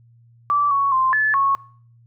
sine tone with pitch steps, 1161 / 1113 / 1046 / 1731 / 1101 Hz, D6 / C#6 / C6 / A6 / C#6, -20 / +7 / -1 / -29 / -12 cents, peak -15 dBFS, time 0.5-1.55 s, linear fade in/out 0 ms, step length 210 ms, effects noise-tail reverb RT60 0.5 s tail -22 dB re dry + added 117 Hz sine -49 dBFS peak until 2.06 s

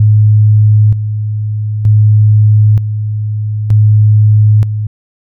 sine tone with tremolo, 106.4 Hz, G#2, 42 cents sharp, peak -3 dBFS, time 0-4.87 s, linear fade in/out 5 ms, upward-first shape square, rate 0.54 Hz, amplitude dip 65%, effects none

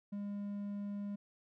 triangle tone, 203 Hz, G#3, 39 cents flat, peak -36 dBFS, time 0.12-1.16 s, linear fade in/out 10 ms, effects none

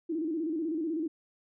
sine tone with vibrato, 320.5 Hz, E4, 49 cents flat, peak -29 dBFS, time 0.09-1.08 s, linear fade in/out 10 ms, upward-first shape square, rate 16 Hz, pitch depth 85 cents each way, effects none

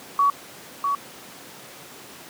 sine tone with echo, 1128 Hz, C#6, 30 cents sharp, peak -15 dBFS, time 0.19-0.3 s, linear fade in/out 2 ms, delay 650 ms, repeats 1, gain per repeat -5 dB, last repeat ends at 0.95 s, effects pink hiss -42 dBFS RMS until 2.29 s + high-pass 200 Hz 12 dB/octave

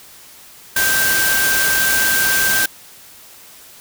sine tone in noise, 1568 Hz, G6, in tune, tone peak -16 dBFS, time 0.76-2.66 s, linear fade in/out 5 ms, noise white, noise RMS -18 dBFS, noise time 0.76-2.66 s, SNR -1 dB, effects white hiss -42 dBFS RMS until 3.8 s

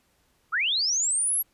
sine linear sweep, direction up, 1185 to 11670 Hz, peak -22 dBFS, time 0.52-1.43 s, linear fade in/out 20 ms, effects pink hiss -67 dBFS RMS until 1.53 s + resampled to 32000 Hz

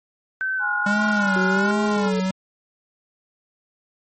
sine tone with pitch glide, 1537 to 1442.4 Hz, G6 to F#6, -35 to -45 cents, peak -21 dBFS, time 0.41-1.71 s, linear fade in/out 0 ms, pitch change -110 cents, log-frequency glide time 0.56-0.7 s
sine chord, F minor, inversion first, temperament equal, 830.6 / 1046.5 / 1396.9 Hz, Ab5 / C6 / F6, 0 / 0 / 0 cents, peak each -28 / -33 / -29 dBFS, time 0.59-2.13 s, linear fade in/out 50 ms
square tone with vibrato, 199.8 Hz, G3, 33 cents sharp, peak -21 dBFS, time 0.86-2.31 s, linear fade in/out 5 ms, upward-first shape sine, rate 1.3 Hz, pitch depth 120 cents each way
sine linear sweep, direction up, 370 to 440 Hz, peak -24 dBFS, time 1.36-2.2 s, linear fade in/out 2 ms
effects MP3 32 kbps

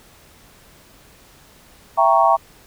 sine chord, E diminished seventh, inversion none, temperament equal with one note detuned, 666.1 / 784 / 932.3 / 1108.7 Hz, E5 / G5 / Bb5 / Db6, +18 / 0 / 0 / 0 cents, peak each -17 dBFS, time 1.97-2.37 s, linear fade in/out 20 ms, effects pink hiss -49 dBFS RMS until 2.66 s

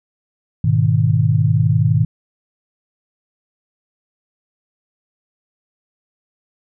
sine chord, G# minor, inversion none, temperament equal, 103.83 / 123.47 / 155.56 Hz, G#2 / B2 / D#3, 0 / 0 / 0 cents, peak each -16 dBFS, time 0.64-2.05 s, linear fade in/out 5 ms, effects none

